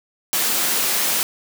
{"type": "high-pass noise", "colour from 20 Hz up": "white", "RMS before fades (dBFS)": -20, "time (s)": [0.33, 1.23], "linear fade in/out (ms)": 0, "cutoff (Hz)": 170, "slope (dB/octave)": 24, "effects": []}